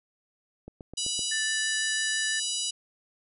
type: click train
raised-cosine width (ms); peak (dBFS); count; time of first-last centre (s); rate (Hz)
2; -28; 5; 0.68-1.192; 7.81
type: harmonic tone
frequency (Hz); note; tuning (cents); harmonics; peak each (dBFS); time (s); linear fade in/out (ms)
980; B5; -14; 3 / 4 / 5 / 6 / 7 / 8 / 9 / 10; -34 / -35 / -36 / -37 / -37 / -38 / -39 / -39; 0.97-2.71; 10
type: tone with vibrato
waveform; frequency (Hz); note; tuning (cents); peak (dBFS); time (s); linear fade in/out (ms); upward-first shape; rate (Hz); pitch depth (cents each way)
sine; 1760; A6; 0; -29; 1.31-2.4; 10; sine; 6; 10
effects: none